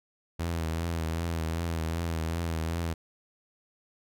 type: tone with vibrato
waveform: sawtooth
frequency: 82.5 Hz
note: E2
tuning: 2 cents sharp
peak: -25 dBFS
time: 0.39-2.94 s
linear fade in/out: 10 ms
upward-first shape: triangle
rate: 2.6 Hz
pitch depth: 61 cents each way
effects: none